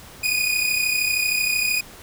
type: tone pair together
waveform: sawtooth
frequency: 2456 / 2489 Hz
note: D#7 / D#7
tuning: -23 / 0 cents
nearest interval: unison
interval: 23 cents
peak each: -19 dBFS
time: 0.23-1.81 s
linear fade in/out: 10 ms
effects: pink hiss -43 dBFS RMS until 2.02 s